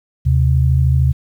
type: tone pair together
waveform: sine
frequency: 77.5 / 130.81 Hz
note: D#2 / C3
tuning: -6 / 0 cents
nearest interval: major sixth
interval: 906 cents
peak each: -13 dBFS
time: 0.25-1.13 s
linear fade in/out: 20 ms
effects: 8-bit

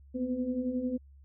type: tone cluster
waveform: sine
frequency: 242.7 / 253.8 / 506 Hz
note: B3 / B3 / B4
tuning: -30 / +47 / +42 cents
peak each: -36 / -31 / -37 dBFS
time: 0.14-0.98 s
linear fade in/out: 20 ms
effects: added 69 Hz sine -52 dBFS peak until 1.24 s

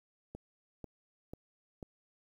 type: click train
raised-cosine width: 2 ms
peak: -30 dBFS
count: 4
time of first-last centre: 0.35-1.828 s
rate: 2.03 Hz
effects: 10-bit

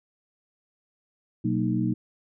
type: harmonic tone with a mistuned harmonic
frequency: 62 Hz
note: B1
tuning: 7 cents sharp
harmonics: 2 / 3 / 4 / 5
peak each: -28 / -28 / -28 / -28 dBFS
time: 1.44-1.94 s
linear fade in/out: 10 ms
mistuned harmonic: 4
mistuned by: -120 cents
effects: none

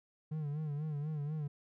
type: tone with vibrato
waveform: triangle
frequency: 150 Hz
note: D3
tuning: 37 cents sharp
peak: -33 dBFS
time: 0.31-1.48 s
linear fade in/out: 10 ms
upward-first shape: sine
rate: 4.1 Hz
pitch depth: 82 cents each way
effects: none

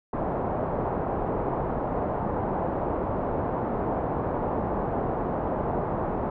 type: low-pass noise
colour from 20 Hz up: white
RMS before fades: -28 dBFS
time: 0.13-6.3 s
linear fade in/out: 5 ms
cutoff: 880 Hz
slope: 24 dB/octave
effects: none

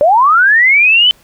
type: linear sweep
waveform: sine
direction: up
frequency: 552 to 3068 Hz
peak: -5 dBFS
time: 0.01-1.11 s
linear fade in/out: 0 ms
effects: pink hiss -48 dBFS RMS until 1.23 s

